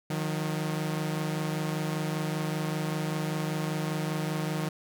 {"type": "tone pair together", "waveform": "sawtooth", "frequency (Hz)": [154.87, 180], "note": ["D#3", "F#3"], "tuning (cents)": [-8, -47], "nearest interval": "minor third", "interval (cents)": 261, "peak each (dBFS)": [-26, -30], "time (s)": [0.1, 4.69], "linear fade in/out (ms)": 5, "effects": []}